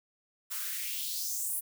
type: noise with high-pass filter sweep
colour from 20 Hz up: blue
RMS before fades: -35 dBFS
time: 0.5-1.61 s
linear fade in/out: 20 ms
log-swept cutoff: 1100 to 11000 Hz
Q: 2.8
effects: none